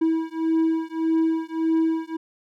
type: beating tone pair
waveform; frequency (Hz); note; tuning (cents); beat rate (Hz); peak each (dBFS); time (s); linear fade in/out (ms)
triangle; 323 / 324.7; E4 / E4; -35 / -26; 1.7; -21; 0.01-2.17; 10
effects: none